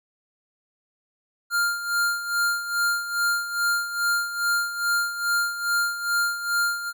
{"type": "tone with tremolo", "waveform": "square", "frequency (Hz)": 1400, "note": "F6", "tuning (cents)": 4, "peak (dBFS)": -20, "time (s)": [1.5, 6.93], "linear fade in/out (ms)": 50, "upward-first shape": "sine", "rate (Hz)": 2.4, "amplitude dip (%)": 70, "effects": []}